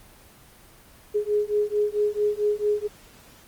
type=beating tone pair; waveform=sine; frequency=415.3 / 419.8 Hz; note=G#4 / G#4; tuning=0 / +19 cents; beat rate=4.5 Hz; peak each=-24 dBFS; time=1.14-2.88 s; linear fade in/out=20 ms; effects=pink hiss -51 dBFS RMS until 3.47 s + Opus 24 kbps